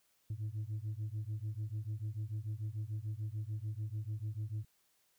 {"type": "beating tone pair", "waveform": "sine", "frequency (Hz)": [103.9, 110.7], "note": ["G#2", "A2"], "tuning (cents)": [1, 11], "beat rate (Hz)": 6.8, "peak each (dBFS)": [-38, -38], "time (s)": [0.3, 4.65], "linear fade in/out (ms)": 5, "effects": ["tanh soft clip ceiling -34 dBFS", "white hiss -74 dBFS RMS until 5.18 s"]}